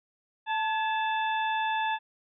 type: harmonic tone with a mistuned harmonic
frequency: 880 Hz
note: A5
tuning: in tune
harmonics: 1 / 2 / 3 / 4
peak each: -27 / -33 / -37 / -39 dBFS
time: 0.46-1.99 s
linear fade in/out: 50 ms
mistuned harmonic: 2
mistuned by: -59 cents
effects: none